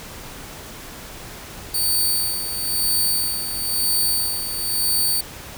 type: tone with tremolo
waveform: 5% pulse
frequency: 4548 Hz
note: C#8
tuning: 44 cents sharp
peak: -10 dBFS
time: 1.74-5.21 s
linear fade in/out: 5 ms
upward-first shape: sine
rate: 1 Hz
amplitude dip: 60%
effects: pink hiss -37 dBFS RMS until 5.57 s